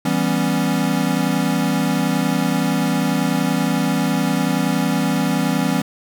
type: chord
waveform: square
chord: C# half-diminished seventh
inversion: first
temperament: equal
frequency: 164.81 / 196 / 246.9 / 277.2 Hz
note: E3 / G3 / B3 / C#4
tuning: 0 / 0 / 0 / 0 cents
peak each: -23 dBFS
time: 0.05-5.82 s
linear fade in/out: 5 ms
effects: none